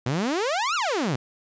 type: exponential two-way sweep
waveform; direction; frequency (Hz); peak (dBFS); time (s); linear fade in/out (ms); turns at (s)
sawtooth; up then down; 115.9 to 1455 to 115.9; -19; 0.06-1.16; 5; 0.75
effects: resampled to 16000 Hz + 10-bit